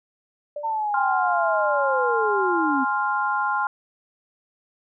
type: tone with exponential decay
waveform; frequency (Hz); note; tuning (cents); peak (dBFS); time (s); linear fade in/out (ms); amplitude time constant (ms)
sine; 587.3; D5; 0; -26; 0.56-0.94; 5; 81
type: linear sweep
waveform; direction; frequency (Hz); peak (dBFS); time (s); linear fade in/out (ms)
sine; down; 910 to 255; -22; 0.63-2.85; 20
type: chord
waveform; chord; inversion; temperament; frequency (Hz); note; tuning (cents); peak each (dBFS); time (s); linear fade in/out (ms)
sine; F minor; first; equal with one note detuned; 833.5 / 1046.5 / 1396.9; Ab5 / C6 / F6; +6 / 0 / 0; -25; 0.94-3.67; 2
effects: none